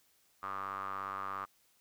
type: tone with band-pass filter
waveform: square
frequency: 48.6 Hz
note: G1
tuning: 14 cents flat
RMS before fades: -40 dBFS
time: 0.42-1.46 s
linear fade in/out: 20 ms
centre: 1200 Hz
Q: 9.1
effects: white hiss -70 dBFS RMS until 1.8 s